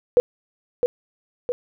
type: tone with echo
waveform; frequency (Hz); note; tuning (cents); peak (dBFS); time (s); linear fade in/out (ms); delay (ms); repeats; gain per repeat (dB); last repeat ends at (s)
sine; 489.5; B4; -15; -10; 0.17-0.2; 0; 660; 2; -5; 1.52
effects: none